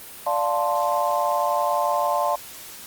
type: chord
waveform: sine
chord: D minor seventh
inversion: none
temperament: equal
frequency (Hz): 587.3 / 698.5 / 880 / 1046.5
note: D5 / F5 / A5 / C6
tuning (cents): 0 / 0 / 0 / 0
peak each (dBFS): -25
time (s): 0.26-2.36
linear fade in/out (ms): 10
effects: white hiss -40 dBFS RMS until 2.86 s + Opus 32 kbps